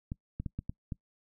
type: clicks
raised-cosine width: 5 ms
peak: -23 dBFS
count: 6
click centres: 0.119 / 0.4 / 0.462 / 0.59 / 0.695 / 0.922 s
effects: noise-tail reverb RT60 0.1 s tail -24 dB re dry